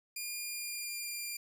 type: tone with pitch glide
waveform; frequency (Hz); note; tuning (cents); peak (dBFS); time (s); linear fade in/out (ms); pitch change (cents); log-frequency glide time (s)
10% pulse; 2416 to 2392; D7 to D7; +48 to +31; -29; 0.16-1.37; 5; -17; 0.4-1.2
effects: none